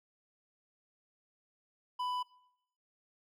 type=tone with hard clipping; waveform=sine; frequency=995 Hz; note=B5; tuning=13 cents sharp; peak=-35 dBFS; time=1.99-2.23 s; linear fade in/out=10 ms; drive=8 dB; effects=noise-tail reverb RT60 0.8 s tail -22 dB re dry